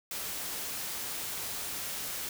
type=noise; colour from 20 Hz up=white; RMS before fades=-37 dBFS; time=0.11-2.29 s; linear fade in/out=2 ms; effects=none